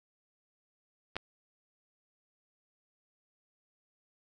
clicks, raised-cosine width 0.3 ms, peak -30 / -16 dBFS, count 2, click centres 1.157 / 1.166 s, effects none

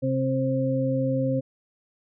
harmonic tone, 132.1 Hz, C3, 17 cents sharp, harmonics 1 / 2 / 4, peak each -26 / -26 / -26 dBFS, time 0.02-1.41 s, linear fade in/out 20 ms, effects none

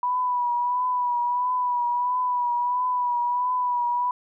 sine tone with vibrato, 982 Hz, B5, 10 cents flat, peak -21 dBFS, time 0.03-4.11 s, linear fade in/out 2 ms, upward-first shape triangle, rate 1.5 Hz, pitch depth 42 cents each way, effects none

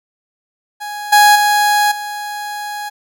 30% pulse tone with level steps, 830.6 Hz, G#5, in tune, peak -21 / -3 / -8 / -20 dBFS, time 0.8-2.9 s, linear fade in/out 20 ms, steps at 1.12 / 1.35 / 1.91 s, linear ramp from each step 10 ms, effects none

